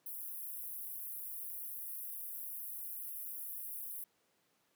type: high-pass noise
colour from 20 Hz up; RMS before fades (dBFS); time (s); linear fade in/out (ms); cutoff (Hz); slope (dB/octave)
pink; -44; 0.06-4.04; 2; 11000; 48
effects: pink hiss -75 dBFS RMS until 4.75 s + high-pass 200 Hz 12 dB/octave